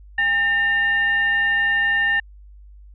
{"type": "tone with frequency modulation", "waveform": "sine", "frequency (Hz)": 1808, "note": "A6", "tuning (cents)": 47, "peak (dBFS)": -16, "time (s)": [0.18, 2.2], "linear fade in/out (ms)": 5, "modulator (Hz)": 999, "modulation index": 0.4, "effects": ["added 50 Hz sine -41 dBFS peak until 2.94 s"]}